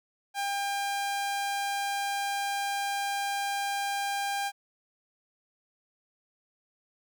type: tone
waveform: sawtooth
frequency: 800 Hz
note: G5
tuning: 35 cents sharp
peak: -25 dBFS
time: 0.34-4.52 s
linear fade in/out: 50 ms
effects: none